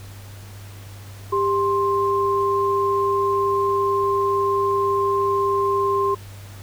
sine tone pair together, 397.2 / 1053 Hz, G4 / C6, +23 / +11 cents, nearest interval octave + perfect fourth, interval 1688 cents, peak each -20 dBFS, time 1.32-6.15 s, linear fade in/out 10 ms, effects added 99 Hz sine -37 dBFS peak until 6.62 s + pink hiss -45 dBFS RMS until 6.62 s

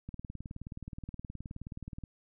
click train, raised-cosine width 5 ms, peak -29 dBFS, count 38, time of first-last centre 0.09-2.037 s, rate 19 Hz, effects none

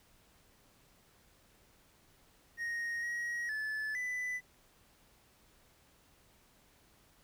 triangle tone with pitch steps, 1868 / 1897 / 1734 / 1994 Hz, A#6 / A#6 / A6 / B6, +3 / +30 / -26 / +16 cents, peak -33 dBFS, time 2.57-4.41 s, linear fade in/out 50 ms, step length 460 ms, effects pink hiss -66 dBFS RMS until 7.23 s

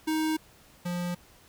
square tone pair in turn, 313.9 / 176.17 Hz, D#4 / F3, +15 / +15 cents, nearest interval minor seventh, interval 1000 cents, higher first, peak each -26 / -30 dBFS, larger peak first, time 0.07-0.37 / 0.85-1.15 s, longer neither, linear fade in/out 10 ms, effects pink hiss -57 dBFS RMS until 1.48 s

